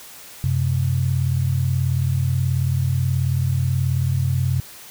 sine tone pair together, 93 / 131.52 Hz, F#2 / C3, +9 / +9 cents, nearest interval tritone, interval 600 cents, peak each -21 / -19 dBFS, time 0.44-4.6 s, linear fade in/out 0 ms, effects white hiss -41 dBFS RMS until 4.9 s

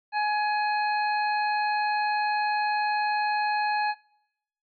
harmonic tone, 840 Hz, G#5, 19 cents sharp, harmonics 1 / 2 / 3 / 5, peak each -24 / -30 / -34 / -38 dBFS, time 0.12-3.95 s, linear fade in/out 50 ms, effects noise-tail reverb RT60 0.8 s tail -24 dB re dry + AAC 64 kbps

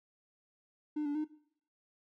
triangle tone with pitch steps, 300.6 / 289.4 / 305.7 Hz, D4 / D4 / D#4, +40 / -25 / -30 cents, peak -29 dBFS, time 0.96-1.245 s, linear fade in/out 10 ms, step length 95 ms, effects noise-tail reverb RT60 0.6 s tail -19 dB re dry + tanh soft clip ceiling -26 dBFS

